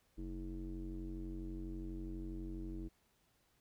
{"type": "tone with low-pass filter", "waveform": "square", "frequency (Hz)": 46.09, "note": "F#1", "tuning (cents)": -6, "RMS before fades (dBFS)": -44, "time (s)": [0.17, 2.89], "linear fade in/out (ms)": 20, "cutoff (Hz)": 310, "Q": 6.3, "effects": ["pink hiss -75 dBFS RMS until 3.6 s"]}